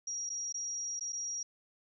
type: tone with dropouts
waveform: sine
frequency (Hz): 5690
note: F8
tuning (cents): +31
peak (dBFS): -35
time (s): 0.07-1.43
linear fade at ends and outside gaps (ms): 5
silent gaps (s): 0.294-0.3 / 0.525-0.542 / 0.995-1.008 / 1.124-1.129
effects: none